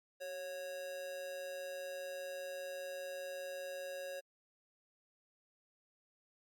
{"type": "tone with amplitude modulation", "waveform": "square", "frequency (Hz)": 550, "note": "C#5", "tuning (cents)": -14, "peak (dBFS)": -40, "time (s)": [0.2, 4.21], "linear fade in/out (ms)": 20, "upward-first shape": "sine", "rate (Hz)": 165, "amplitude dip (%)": 50, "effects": ["MP3 96 kbps"]}